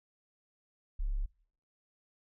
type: tone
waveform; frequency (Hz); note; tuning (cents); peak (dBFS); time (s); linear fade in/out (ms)
sine; 34.65; C#1; 0; -30; 0.99-1.26; 10
effects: noise-tail reverb RT60 0.6 s tail -23 dB re dry